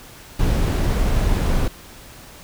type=noise; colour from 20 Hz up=brown; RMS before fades=-18 dBFS; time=0.39-1.68 s; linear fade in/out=5 ms; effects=pink hiss -42 dBFS RMS until 2.43 s